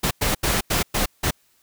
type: noise bursts at uneven times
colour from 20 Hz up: pink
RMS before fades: -21 dBFS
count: 6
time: 0.03-0.11 / 0.21-0.35 / 0.43-0.61 / 0.7-0.83 / 0.94-1.06 / 1.23-1.31 s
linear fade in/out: 10 ms
effects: white hiss -62 dBFS RMS until 1.62 s